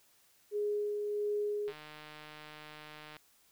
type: tone with tremolo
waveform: sine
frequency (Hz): 415.3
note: G#4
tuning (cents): 0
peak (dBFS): -30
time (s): 0.51-1.73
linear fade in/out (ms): 50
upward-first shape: sine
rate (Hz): 1.5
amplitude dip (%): 30
type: click train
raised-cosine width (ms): 0.3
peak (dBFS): -33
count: 227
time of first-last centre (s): 1.68-3.167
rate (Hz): 152
effects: white hiss -67 dBFS RMS until 3.51 s